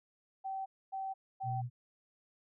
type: tone bursts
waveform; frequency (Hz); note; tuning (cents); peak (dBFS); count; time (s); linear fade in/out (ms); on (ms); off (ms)
sine; 771; G5; -29; -36; 3; 0.44-1.62; 20; 220; 260
type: tone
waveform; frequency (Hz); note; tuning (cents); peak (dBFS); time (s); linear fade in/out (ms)
sine; 122.1; B2; -19; -35; 1.43-1.7; 50
effects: none